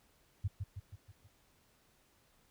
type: tone with echo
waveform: sine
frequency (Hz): 98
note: G2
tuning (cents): 0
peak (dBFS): -30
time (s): 0.44-0.48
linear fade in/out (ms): 10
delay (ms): 160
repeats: 5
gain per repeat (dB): -5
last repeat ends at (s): 1.28
effects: pink hiss -70 dBFS RMS until 2.5 s